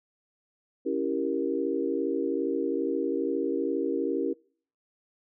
sine chord, C# diminished seventh, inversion none, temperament equal with one note detuned, 277.2 / 329.6 / 392 / 469.1 Hz, C#4 / E4 / G4 / Bb4, 0 / 0 / 0 / +11 cents, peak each -31 dBFS, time 0.85-4.34 s, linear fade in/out 20 ms, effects noise-tail reverb RT60 0.5 s tail -26 dB re dry

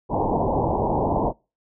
white low-pass noise, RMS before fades -22 dBFS, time 0.09-1.33 s, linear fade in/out 50 ms, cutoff 970 Hz, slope 96 dB/octave, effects noise-tail reverb RT60 0.3 s tail -26 dB re dry

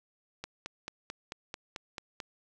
click train, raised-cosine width 0.2 ms, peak -21 dBFS, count 9, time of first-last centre 0.44-2.202 s, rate 4.54 Hz, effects none

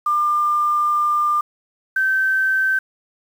sine tone pair in turn, 1198 / 1546.9 Hz, D6 / G6, +34 / -23 cents, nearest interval major third, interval 443 cents, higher second, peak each -15 dBFS, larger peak neither, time 0.06-1.41 / 1.96-2.79 s, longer first, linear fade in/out 5 ms, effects 7-bit

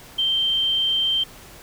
sine tone, 3136 Hz, G7, in tune, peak -18 dBFS, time 0.18-1.24 s, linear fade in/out 10 ms, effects pink hiss -44 dBFS RMS until 1.62 s

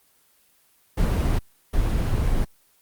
brown noise bursts at uneven times, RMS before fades -21 dBFS, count 2, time 0.97-1.39 / 1.73-2.45 s, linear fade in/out 10 ms, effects white hiss -61 dBFS RMS until 2.81 s + Opus 24 kbps

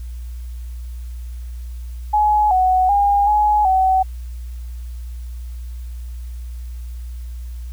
sine tone with pitch steps, 843 / 743 / 810 / 840 / 756 Hz, G#5 / F#5 / G#5 / G#5 / F#5, +26 / +7 / -43 / +19 / +37 cents, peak -12 dBFS, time 2.13-4.03 s, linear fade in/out 10 ms, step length 380 ms, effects added 60 Hz sine -27 dBFS peak until 7.72 s + white hiss -52 dBFS RMS until 7.72 s

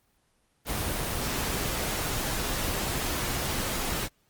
pink noise, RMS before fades -30 dBFS, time 0.65-4.09 s, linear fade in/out 50 ms, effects pink hiss -69 dBFS RMS until 4.29 s + Opus 24 kbps

